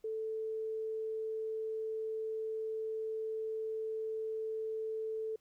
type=tone; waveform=sine; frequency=440 Hz; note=A4; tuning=in tune; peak=-35 dBFS; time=0.04-5.36 s; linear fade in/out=5 ms; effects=pink hiss -75 dBFS RMS until 5.4 s